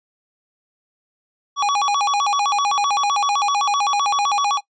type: tone with vibrato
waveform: square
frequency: 962 Hz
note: B5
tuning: 46 cents flat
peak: -17 dBFS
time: 1.56-4.61 s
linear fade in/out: 50 ms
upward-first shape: square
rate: 7.8 Hz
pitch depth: 280 cents each way
effects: noise-tail reverb RT60 0.1 s tail -21 dB re dry + resampled to 16000 Hz